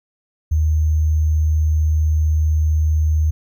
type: tone with sample-and-hold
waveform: sine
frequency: 77.78 Hz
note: D#2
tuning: in tune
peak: -13 dBFS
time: 0.51-3.31 s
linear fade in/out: 10 ms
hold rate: 6300 Hz
effects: none